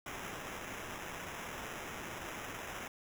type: noise with sample-and-hold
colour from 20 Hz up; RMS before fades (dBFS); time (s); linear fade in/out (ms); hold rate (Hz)
white; -44; 0.06-2.88; 2; 4410
effects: none